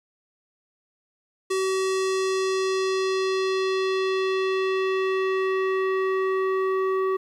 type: tone with low-pass filter sweep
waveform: square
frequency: 380.1 Hz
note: F#4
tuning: 47 cents sharp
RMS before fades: -24 dBFS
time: 1.5-7.17 s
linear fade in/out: 10 ms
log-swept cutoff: 8700 to 1300 Hz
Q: 1.4
effects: 10-bit